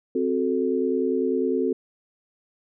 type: chord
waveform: sine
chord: F# diminished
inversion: second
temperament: equal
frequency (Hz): 261.6 / 370 / 440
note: C4 / F#4 / A4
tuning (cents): 0 / 0 / 0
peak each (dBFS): -25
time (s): 0.15-1.73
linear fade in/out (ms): 5
effects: none